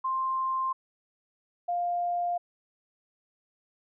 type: tone pair in turn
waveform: sine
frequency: 1051 / 701.5 Hz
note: C6 / F5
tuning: +7 / +8 cents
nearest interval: perfect fifth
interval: 699 cents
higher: first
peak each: -26 dBFS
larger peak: neither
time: 0.04-0.73 / 1.68-2.38 s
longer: second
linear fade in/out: 10 ms
effects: none